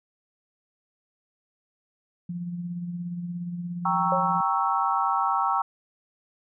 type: tone with tremolo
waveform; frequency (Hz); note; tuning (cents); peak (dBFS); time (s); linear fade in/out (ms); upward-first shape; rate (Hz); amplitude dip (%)
sine; 174.61; F3; 0; -28; 2.29-4.41; 5; sine; 17; 40
type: chord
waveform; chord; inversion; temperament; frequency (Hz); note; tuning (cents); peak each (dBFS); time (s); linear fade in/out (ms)
sine; G diminished seventh; none; equal; 784 / 932.3 / 1108.7 / 1318.5; G5 / Bb5 / Db6 / Fb6; 0 / 0 / 0 / 0; -27; 3.85-5.62; 5
type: tone with exponential decay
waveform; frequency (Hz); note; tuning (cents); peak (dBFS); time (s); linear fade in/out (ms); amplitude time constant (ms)
sine; 549; C#5; -17; -22; 4.12-4.43; 2; 66
effects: none